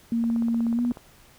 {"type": "tone with pitch glide", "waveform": "sine", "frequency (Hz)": [231.6, 241.7], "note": ["A#3", "B3"], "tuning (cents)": [-11, -37], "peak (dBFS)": -21, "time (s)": [0.12, 0.92], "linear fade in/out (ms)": 2, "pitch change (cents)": 74, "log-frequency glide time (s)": [0.74, 0.81]}
{"type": "click train", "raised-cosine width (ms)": 1, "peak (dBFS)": -26, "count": 13, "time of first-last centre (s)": [0.24, 0.972], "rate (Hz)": 16.4}
{"effects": ["pink hiss -54 dBFS RMS until 1.38 s"]}